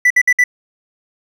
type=tone bursts; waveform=triangle; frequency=1978 Hz; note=B6; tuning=2 cents sharp; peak=-6 dBFS; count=4; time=0.05-0.44 s; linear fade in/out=5 ms; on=54 ms; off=58 ms; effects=none